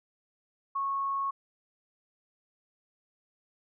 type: tone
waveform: sine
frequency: 1100 Hz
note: C#6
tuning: 14 cents flat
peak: -28 dBFS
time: 0.75-1.31 s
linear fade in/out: 10 ms
effects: none